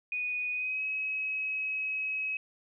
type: tone with pitch glide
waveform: sine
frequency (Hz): 2477 to 2555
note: D#7 to D#7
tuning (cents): -8 to +45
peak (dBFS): -30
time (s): 0.12-2.37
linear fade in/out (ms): 2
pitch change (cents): +53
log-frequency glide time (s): 0.52-0.83
effects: none